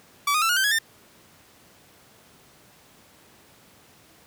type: tone with pitch steps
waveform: sawtooth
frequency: 1148 / 1237.5 / 1334 / 1438.1 / 1550.2 / 1671.1 / 1801.4 Hz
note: D6 / D#6 / E6 / F#6 / G6 / G#6 / A6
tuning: -40 / -10 / +20 / -50 / -20 / +10 / +40 cents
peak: -16 dBFS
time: 0.27-0.788 s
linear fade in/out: 5 ms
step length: 74 ms
effects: pink hiss -54 dBFS RMS until 4.26 s + high-pass 100 Hz 12 dB/octave